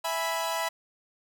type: chord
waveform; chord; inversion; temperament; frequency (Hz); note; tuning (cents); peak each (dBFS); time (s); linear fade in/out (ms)
sawtooth; E major; none; equal; 659.3 / 830.6 / 987.8; E5 / G#5 / B5; 0 / 0 / 0; -28 / -32 / -27; 0.04-0.69; 10
effects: none